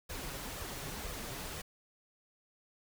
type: noise with flanger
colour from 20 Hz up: pink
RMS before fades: -42 dBFS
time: 0.09-1.62 s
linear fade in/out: 10 ms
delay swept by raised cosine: 1.6 to 7.5 ms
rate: 2 Hz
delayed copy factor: +0.55
effects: none